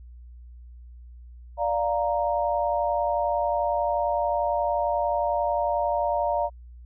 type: chord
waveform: sine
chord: Bb major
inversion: first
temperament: equal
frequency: 587.3 / 698.5 / 932.3 Hz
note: D5 / F5 / Bb5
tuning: 0 / 0 / 0 cents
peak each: -26 / -26 / -27 dBFS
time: 1.57-6.5 s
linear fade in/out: 50 ms
effects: added 60 Hz sine -42 dBFS peak until 6.85 s